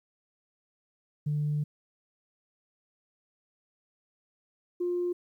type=tone pair in turn; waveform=sine; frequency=148.6 / 353.4 Hz; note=D3 / F4; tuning=+21 / +21 cents; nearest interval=octave + minor third; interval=1500 cents; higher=second; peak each=-25 / -26 dBFS; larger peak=first; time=1.26-1.64 / 4.8-5.13 s; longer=first; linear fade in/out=10 ms; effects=tanh soft clip ceiling -22 dBFS + 11-bit